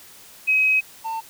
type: tone pair in turn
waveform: sine / triangle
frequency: 2539 / 897.7 Hz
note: D#7 / A5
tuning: +34 / +34 cents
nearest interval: octave + tritone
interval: 1800 cents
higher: first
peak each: -15 / -23 dBFS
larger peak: first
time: 0.47-0.81 / 1.04-1.21 s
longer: first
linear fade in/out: 20 ms
effects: white hiss -46 dBFS RMS until 1.29 s